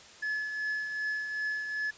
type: tone with tremolo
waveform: triangle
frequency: 1715 Hz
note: A6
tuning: 45 cents flat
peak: -27 dBFS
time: 0.22-1.91 s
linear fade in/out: 10 ms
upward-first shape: triangle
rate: 2.6 Hz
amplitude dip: 50%
effects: white hiss -52 dBFS RMS until 1.97 s + resampled to 16000 Hz